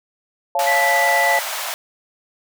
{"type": "chord", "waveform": "sine", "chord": "Db augmented", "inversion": "none", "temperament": "just", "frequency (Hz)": [554.4, 693, 866.2], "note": ["Db5", "F5", "A5"], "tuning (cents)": [0, -14, -27], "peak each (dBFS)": [-23, -20, -20], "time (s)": [0.55, 1.39], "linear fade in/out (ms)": 2}
{"type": "high-pass noise", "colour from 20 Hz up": "pink", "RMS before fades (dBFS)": -26, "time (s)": [0.59, 1.74], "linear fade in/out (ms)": 0, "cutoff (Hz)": 600, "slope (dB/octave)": 48}
{"type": "tone", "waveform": "sine", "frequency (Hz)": 1975.5, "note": "B6", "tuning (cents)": 0, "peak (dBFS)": -17, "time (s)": [0.66, 1.4], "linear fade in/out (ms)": 20}
{"effects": []}